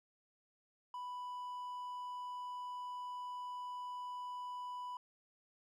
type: tone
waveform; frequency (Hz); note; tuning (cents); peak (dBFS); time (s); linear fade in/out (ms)
triangle; 990; B5; +4; -40; 0.94-4.97; 2
effects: none